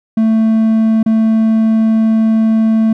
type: tone with dropouts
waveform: triangle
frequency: 221.8 Hz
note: A3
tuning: 14 cents sharp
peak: -6 dBFS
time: 0.17-2.93 s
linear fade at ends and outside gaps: 5 ms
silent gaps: 1.03-1.061 s
effects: none